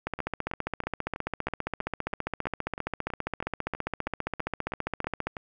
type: two click trains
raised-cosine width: 0.5 ms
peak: -14 / -21 dBFS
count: 79 / 17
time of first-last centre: 0.07-5.27 / 0.19-5.368 s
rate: 15 / 3.09 Hz
effects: none